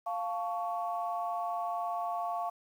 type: chord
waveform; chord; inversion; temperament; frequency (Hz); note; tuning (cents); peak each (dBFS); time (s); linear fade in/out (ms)
sine; F augmented; none; equal with one note detuned; 698.5 / 880 / 1117.7; F5 / A5 / C#6; 0 / 0 / +14; -33 / -39 / -37; 0.06-2.5; 10
effects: tanh soft clip ceiling -22 dBFS + 10-bit